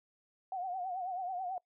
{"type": "tone with vibrato", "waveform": "sine", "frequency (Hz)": 737, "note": "F#5", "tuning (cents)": -7, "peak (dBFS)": -35, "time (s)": [0.52, 1.58], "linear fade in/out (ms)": 2, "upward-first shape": "triangle", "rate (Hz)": 9.2, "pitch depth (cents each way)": 100, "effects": ["noise-tail reverb RT60 0.1 s tail -23 dB re dry"]}